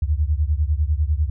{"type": "beating tone pair", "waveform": "sine", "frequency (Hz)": [71.7, 81.7], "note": ["D2", "E2"], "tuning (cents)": [-41, -15], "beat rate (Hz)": 10, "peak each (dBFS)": [-19, -21], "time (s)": [0.02, 1.3], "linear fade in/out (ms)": 5, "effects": []}